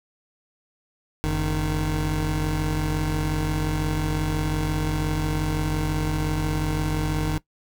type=tone pair together; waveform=25% pulse; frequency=45.75 / 153.9 Hz; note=F#1 / D#3; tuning=-19 / -19 cents; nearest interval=octave + major sixth; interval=2100 cents; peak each=-22 / -21 dBFS; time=1.24-7.38 s; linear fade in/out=0 ms; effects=noise-tail reverb RT60 0.1 s tail -19 dB re dry